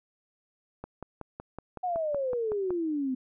click train, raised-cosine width 1 ms, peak -24 dBFS, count 11, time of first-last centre 0.84-2.706 s, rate 5.36 Hz
sine exponential sweep, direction down, 745 to 251.9 Hz, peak -27 dBFS, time 1.83-3.15 s, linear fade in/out 10 ms
effects none

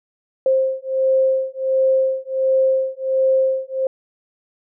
sine beating tone pair, 527 / 528.4 Hz, C5 / C5, +12 / +17 cents, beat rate 1.4 Hz, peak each -18 dBFS, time 0.46-3.87 s, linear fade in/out 2 ms, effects none

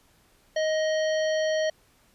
harmonic tone with a mistuned harmonic, 626 Hz, D#5, 10 cents sharp, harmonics 1 / 3 / 5 / 7 / 9, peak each -23 / -33 / -37 / -40 / -42 dBFS, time 0.56-1.7 s, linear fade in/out 5 ms, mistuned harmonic 9, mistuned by +30 cents, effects pink hiss -62 dBFS RMS until 2.14 s + resampled to 32000 Hz

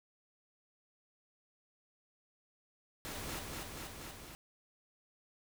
pink noise with echo, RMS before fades -43 dBFS, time 3.05-3.39 s, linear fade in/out 0 ms, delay 240 ms, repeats 4, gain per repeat -2 dB, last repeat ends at 4.35 s, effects none

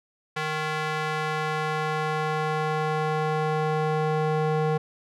square tone with band-pass filter sweep, 154.9 Hz, D#3, 7 cents flat, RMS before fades -26 dBFS, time 0.36-4.78 s, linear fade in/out 10 ms, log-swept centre 1700 to 550 Hz, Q 0.84, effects none

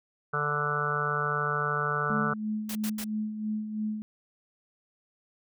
harmonic tone, 147.2 Hz, D3, 4 cents sharp, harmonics 1 / 3 / 4 / 5 / 6 / 7 / 8 / 9 / 10, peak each -34 / -35 / -40 / -41 / -43 / -42 / -33 / -31 / -32 dBFS, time 0.33-2.34 s, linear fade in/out 10 ms
sine tone with tremolo, 214.4 Hz, A3, 45 cents flat, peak -27 dBFS, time 2.1-4.02 s, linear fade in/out 0 ms, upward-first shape sine, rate 3 Hz, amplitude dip 55%
white noise bursts, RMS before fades -37 dBFS, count 3, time 2.69-3.043 s, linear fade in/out 5 ms, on 63 ms, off 82 ms
effects none

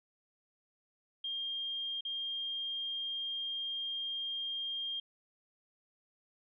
sine tone with dropouts, 3211 Hz, G7, 41 cents sharp, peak -35 dBFS, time 1.24-5 s, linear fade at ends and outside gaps 5 ms, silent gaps 2.009-2.05 s, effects none

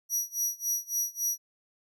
sawtooth tone with tremolo, 5800 Hz, F#8, 35 cents flat, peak -23 dBFS, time 0.09-1.38 s, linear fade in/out 50 ms, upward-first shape sine, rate 3.6 Hz, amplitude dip 95%, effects none

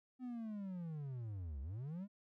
triangle linear two-way sweep, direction down then up, 257.4 to 64 to 209.2 Hz, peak -40 dBFS, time 0.19-2.08 s, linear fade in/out 50 ms, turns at 1.61 s, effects none

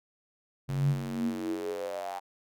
square tone with high-pass filter sweep, 46.25 Hz, F#1, in tune, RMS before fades -32 dBFS, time 0.68-2.2 s, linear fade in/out 20 ms, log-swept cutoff 110 to 820 Hz, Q 9.2, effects none

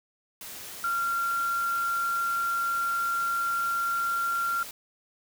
sine tone in noise, 1379 Hz, F6, 22 cents flat, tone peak -25 dBFS, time 0.84-4.63 s, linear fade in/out 2 ms, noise white, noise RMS -41 dBFS, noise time 0.41-4.71 s, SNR +13 dB, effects none

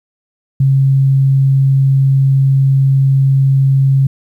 sine tone, 135.6 Hz, C#3, 38 cents flat, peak -7 dBFS, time 0.6-4.07 s, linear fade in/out 5 ms, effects 8-bit

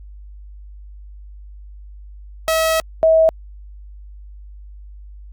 sawtooth / sine tone pair in turn, 644 / 644 Hz, E5 / E5, -41 / -41 cents, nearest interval unison, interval 0 cents, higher neither, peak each -11 / -9 dBFS, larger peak second, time 2.48-2.8 / 3.03-3.29 s, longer first, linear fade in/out 0 ms, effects added 50 Hz sine -35 dBFS peak until 5.32 s + Opus 48 kbps

